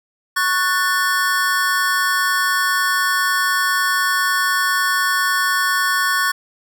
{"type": "chord", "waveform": "square", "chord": "F# minor", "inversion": "second", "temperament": "just", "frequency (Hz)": [1110, 1480, 1776], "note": ["C#6", "F#6", "A6"], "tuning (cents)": [2, 0, 16], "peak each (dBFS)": -21, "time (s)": [0.36, 6.32], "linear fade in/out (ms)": 10, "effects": []}